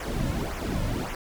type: noise with flanger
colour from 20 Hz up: brown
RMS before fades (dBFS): -29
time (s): 0-1.15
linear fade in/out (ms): 2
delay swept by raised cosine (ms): 0.22 to 2.62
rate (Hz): 1.8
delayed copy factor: -0.75
effects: none